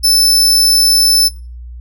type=tone; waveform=sawtooth; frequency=5274 Hz; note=E8; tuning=in tune; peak=-5 dBFS; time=0.03-1.29 s; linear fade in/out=20 ms; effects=noise-tail reverb RT60 0.3 s tail -18 dB re dry + added 60 Hz sine -27 dBFS peak until 1.8 s